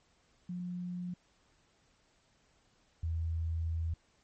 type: tone pair in turn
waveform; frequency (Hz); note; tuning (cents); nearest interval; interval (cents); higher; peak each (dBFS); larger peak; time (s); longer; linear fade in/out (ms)
sine; 178.1 / 81.99; F3 / E2; +34 / -9; octave + minor second; 1343; first; -36 / -31; second; 0.49-1.14 / 3.03-3.94; second; 5
effects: pink hiss -70 dBFS RMS until 4.23 s + MP3 32 kbps